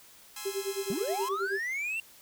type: chord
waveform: 5% pulse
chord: Ab augmented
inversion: none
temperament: equal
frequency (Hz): 830.6 / 1046.5 / 1318.5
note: Ab5 / C6 / E6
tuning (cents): 0 / 0 / 0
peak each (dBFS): -31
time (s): 0.36-1.29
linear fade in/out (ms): 5
type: tone with tremolo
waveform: sine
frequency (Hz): 392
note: G4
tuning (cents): 0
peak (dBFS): -28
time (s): 0.45-1.6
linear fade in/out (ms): 10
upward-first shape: sine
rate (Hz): 9.4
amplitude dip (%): 95
type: linear sweep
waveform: triangle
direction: up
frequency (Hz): 163.9 to 2755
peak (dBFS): -29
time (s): 0.9-2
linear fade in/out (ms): 2
effects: white hiss -55 dBFS RMS until 2.21 s